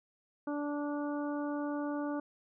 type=harmonic tone; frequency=291.5 Hz; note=D4; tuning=13 cents flat; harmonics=1 / 2 / 3 / 4 / 5; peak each=-34 / -40 / -44 / -46 / -48 dBFS; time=0.47-2.2 s; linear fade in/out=5 ms; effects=none